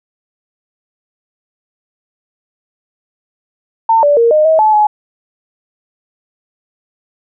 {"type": "tone with pitch steps", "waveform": "sine", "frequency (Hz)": [902, 581, 465.5, 613, 638, 863, 845], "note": ["A5", "D5", "A#4", "D#5", "D#5", "A5", "G#5"], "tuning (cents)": [43, -19, -2, -26, 43, -34, 30], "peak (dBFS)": -6, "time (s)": [3.89, 4.87], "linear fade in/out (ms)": 5, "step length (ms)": 140, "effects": []}